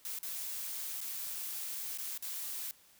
blue noise with dropouts, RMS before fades -40 dBFS, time 0.05-2.71 s, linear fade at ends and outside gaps 1 ms, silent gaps 0.188-0.23 / 1.006-1.013 / 1.976-1.984 / 2.177-2.224 s, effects white hiss -63 dBFS RMS until 2.99 s

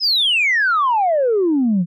sine exponential sweep, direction down, 5274 to 164.81 Hz, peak -12 dBFS, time 0-1.86 s, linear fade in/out 50 ms, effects tanh soft clip ceiling -10 dBFS

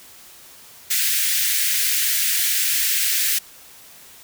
white high-pass noise, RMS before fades -20 dBFS, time 0.9-3.39 s, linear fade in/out 10 ms, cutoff 1600 Hz, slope 48 dB/octave, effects white hiss -45 dBFS RMS until 4.23 s

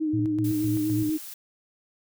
sine tone with vibrato, 309.3 Hz, D#4, 10 cents flat, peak -23 dBFS, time 0-1.18 s, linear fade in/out 20 ms, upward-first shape triangle, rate 8.2 Hz, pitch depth 46 cents each way
sine tone with tremolo, 114.2 Hz, A#2, 35 cents flat, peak -26 dBFS, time 0.13-1.1 s, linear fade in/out 10 ms, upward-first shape square, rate 3.9 Hz, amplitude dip 65%
clicks, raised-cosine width 3 ms, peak -30 dBFS, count 4, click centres 0.193 / 0.68 / 0.989 / 1.093 s
blue noise, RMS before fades -40 dBFS, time 0.44-1.34 s, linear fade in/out 5 ms
effects none

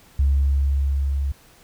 sine tone with level ramp, 69.3 Hz, C#2, in tune, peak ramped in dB -13 to -20 dBFS, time 0.19-1.32 s, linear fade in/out 5 ms, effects tanh soft clip ceiling -11 dBFS + pink hiss -52 dBFS RMS until 1.63 s

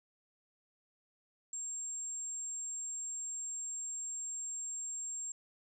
sine tone, 7459 Hz, A#8, in tune, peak -38 dBFS, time 1.53-5.32 s, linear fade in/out 2 ms, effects none

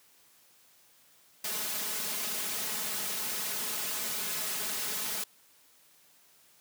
white noise with comb filter, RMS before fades -34 dBFS, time 1.44-5.24 s, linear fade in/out 5 ms, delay 4.7 ms, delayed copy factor +0.8, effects white hiss -62 dBFS RMS until 6.6 s + high-pass 100 Hz 12 dB/octave

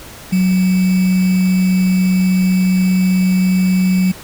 sine tone with sample-and-hold, 185 Hz, F#3, in tune, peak -10 dBFS, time 0.32-4.12 s, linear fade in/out 10 ms, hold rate 2450 Hz, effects pink hiss -35 dBFS RMS until 4.23 s

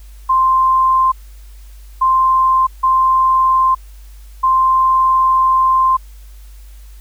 sine tone bursts at uneven times, 1046.5 Hz, C6, in tune, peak -9 dBFS, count 4, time 0.29-1.12 / 2.01-2.67 / 2.83-3.75 / 4.43-5.97 s, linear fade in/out 10 ms, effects added 50 Hz sine -34 dBFS peak until 7 s + white hiss -50 dBFS RMS until 7 s

